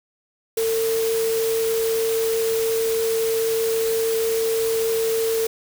sine tone in noise, 450.8 Hz, A4, 42 cents sharp, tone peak -19 dBFS, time 0.57-5.47 s, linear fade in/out 5 ms, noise white, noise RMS -30 dBFS, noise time 0.57-5.47 s, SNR +8 dB, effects none

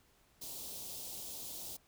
white band-stop noise, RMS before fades -45 dBFS, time 0.41-1.77 s, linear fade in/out 10 ms, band 830 to 3300 Hz, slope 24 dB/octave, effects pink hiss -69 dBFS RMS until 1.87 s

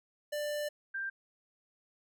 square / sine tone pair in turn, 592 / 1580.5 Hz, D5 / G6, +14 / +14 cents, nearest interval octave + perfect fourth, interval 1700 cents, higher second, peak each -34 / -34 dBFS, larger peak neither, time 0.32-0.69 / 0.94-1.1 s, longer first, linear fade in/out 10 ms, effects none

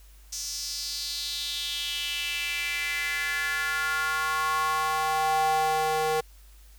square tone with high-pass filter sweep, 156.4 Hz, D#3, 9 cents sharp, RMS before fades -28 dBFS, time 0.32-6.21 s, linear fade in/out 10 ms, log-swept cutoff 5900 to 570 Hz, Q 4.1, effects added 50 Hz sine -49 dBFS peak until 6.78 s + white hiss -59 dBFS RMS until 6.78 s

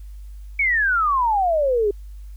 sine exponential sweep, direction down, 2289 to 395 Hz, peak -16 dBFS, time 0.59-1.91 s, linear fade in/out 5 ms, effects added 50 Hz sine -34 dBFS peak until 2.36 s + white hiss -61 dBFS RMS until 2.36 s

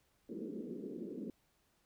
pink band-pass noise, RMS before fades -44 dBFS, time 0.29-1.3 s, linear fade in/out 2 ms, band 190 to 440 Hz, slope 48 dB/octave, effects pink hiss -75 dBFS RMS until 1.85 s

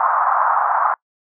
white band-pass noise, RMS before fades -17 dBFS, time 0-0.94 s, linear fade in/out 2 ms, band 740 to 1300 Hz, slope 48 dB/octave, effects noise-tail reverb RT60 0.1 s tail -24 dB re dry

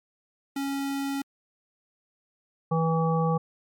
square tone, 276.5 Hz, C#4, 4 cents flat, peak -28 dBFS, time 0.56-1.22 s, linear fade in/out 5 ms
harmonic tone, 163 Hz, E3, 19 cents flat, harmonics 1 / 3 / 5 / 7, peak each -23 / -28 / -30 / -31 dBFS, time 2.71-3.38 s, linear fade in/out 10 ms
effects MP3 96 kbps

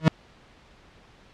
40% pulse tone with exponential growth, 159 Hz, D#3, 38 cents sharp, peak -9 dBFS, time 0-0.08 s, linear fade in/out 0 ms, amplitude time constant 16 ms, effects pink hiss -54 dBFS RMS until 1.33 s + low-pass 4000 Hz 12 dB/octave

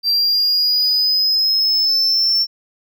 triangle linear sweep, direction up, 4699 to 5430 Hz, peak -12 dBFS, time 0.03-2.47 s, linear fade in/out 50 ms, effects none

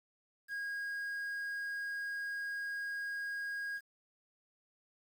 triangle tone with quantisation, 1636 Hz, G#6, 26 cents flat, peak -35 dBFS, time 0.48-3.81 s, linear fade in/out 50 ms, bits 10, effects none

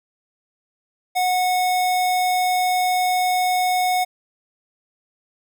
square tone, 732 Hz, F#5, 19 cents flat, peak -18 dBFS, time 1.15-4.05 s, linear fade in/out 20 ms, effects none

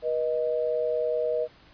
sine tone pair together, 482.4 / 622.3 Hz, B4 / D#5, -41 / 0 cents, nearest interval major third, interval 441 cents, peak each -26 / -27 dBFS, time 0.02-1.48 s, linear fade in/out 50 ms, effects pink hiss -55 dBFS RMS until 1.73 s + resampled to 11025 Hz

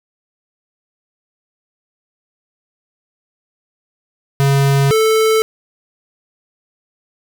square tone pair in turn, 138.59 / 440 Hz, C#3 / A4, 0 / 0 cents, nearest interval octave + minor sixth, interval 2000 cents, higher second, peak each -11 dBFS, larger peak neither, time 4.4-4.91 / 4.91-5.42 s, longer neither, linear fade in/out 0 ms, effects none

